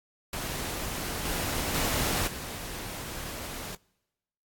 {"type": "noise with level steps", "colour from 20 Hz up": "pink", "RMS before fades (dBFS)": [-34, -31, -28, -38], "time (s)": [0.33, 3.75], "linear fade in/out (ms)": 2, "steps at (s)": [1.25, 1.74, 2.27], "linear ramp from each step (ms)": 5, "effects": ["noise-tail reverb RT60 1.0 s tail -26 dB re dry", "AAC 64 kbps"]}